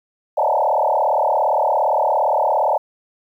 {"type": "tone with frequency modulation", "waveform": "sine", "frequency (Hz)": 740, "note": "F#5", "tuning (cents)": 0, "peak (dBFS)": -14, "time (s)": [0.37, 2.78], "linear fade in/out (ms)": 10, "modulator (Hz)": 37.4, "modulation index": 4.9, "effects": ["9-bit"]}